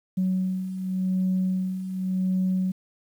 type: beating tone pair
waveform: sine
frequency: 185.7 / 186.59 Hz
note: F#3 / F#3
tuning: +7 / +15 cents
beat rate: 0.89 Hz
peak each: -29 / -23 dBFS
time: 0.17-2.72 s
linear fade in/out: 10 ms
effects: tanh soft clip ceiling -17 dBFS + 9-bit